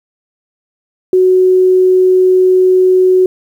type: tone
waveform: sine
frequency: 370.4 Hz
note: F#4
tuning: 2 cents sharp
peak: -5 dBFS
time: 1.13-3.26 s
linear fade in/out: 2 ms
effects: 7-bit